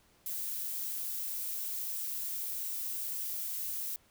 violet noise, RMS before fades -37 dBFS, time 0.26-3.96 s, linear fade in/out 2 ms, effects pink hiss -66 dBFS RMS until 4.1 s

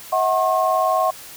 sine tone cluster, 641 / 741 / 1078 Hz, E5 / F#5 / C#6, -49 / +2 / -49 cents, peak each -20 dBFS, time 0.12-1.11 s, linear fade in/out 10 ms, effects white hiss -39 dBFS RMS until 1.36 s

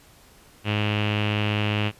sawtooth tone with low-pass filter, 105 Hz, G#2, 19 cents sharp, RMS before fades -24 dBFS, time 0.64-1.92 s, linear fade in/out 50 ms, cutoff 2800 Hz, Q 6, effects pink hiss -53 dBFS RMS until 1.99 s + resampled to 32000 Hz

